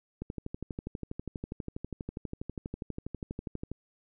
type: click train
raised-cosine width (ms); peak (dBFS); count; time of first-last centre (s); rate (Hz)
3; -23; 44; 0.22-3.716; 12.3
effects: none